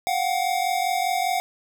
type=tone pair together; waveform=square; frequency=710 / 755 Hz; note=F5 / F#5; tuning=+28 / +35 cents; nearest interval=minor second; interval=107 cents; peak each=-25 dBFS; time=0.07-1.4 s; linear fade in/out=0 ms; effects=none